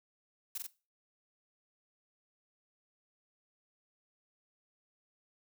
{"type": "noise with echo", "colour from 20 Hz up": "blue", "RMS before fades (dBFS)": -38, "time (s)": [0.55, 0.58], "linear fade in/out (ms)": 5, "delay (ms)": 44, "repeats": 2, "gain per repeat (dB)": -2, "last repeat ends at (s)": 0.668, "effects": ["noise-tail reverb RT60 0.3 s tail -18 dB re dry"]}